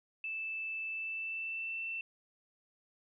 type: tone with pitch glide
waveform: sine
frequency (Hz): 2637 to 2678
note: E7 to E7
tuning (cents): 0 to +27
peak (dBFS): -36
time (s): 0.24-2.01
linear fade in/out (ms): 2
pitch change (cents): +27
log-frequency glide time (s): 0.88-1.84
effects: none